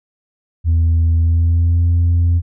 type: tone with pitch glide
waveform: sine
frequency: 82.41 to 85.61 Hz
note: E2 to F2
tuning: 0 to -34 cents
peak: -8 dBFS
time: 0.64-2.42 s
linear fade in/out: 50 ms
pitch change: +66 cents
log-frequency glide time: 1.17-1.84 s
effects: tanh soft clip ceiling -9 dBFS